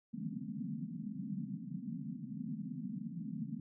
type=band-pass noise; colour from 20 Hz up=white; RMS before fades=-42 dBFS; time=0.13-3.6 s; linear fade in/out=5 ms; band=140 to 260 Hz; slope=96 dB/octave; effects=none